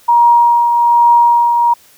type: tone with tremolo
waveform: sine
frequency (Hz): 947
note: A#5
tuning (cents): +27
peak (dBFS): -4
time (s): 0.08-1.74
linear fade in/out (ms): 10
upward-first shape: triangle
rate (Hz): 1.2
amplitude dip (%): 45
effects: white hiss -46 dBFS RMS until 1.97 s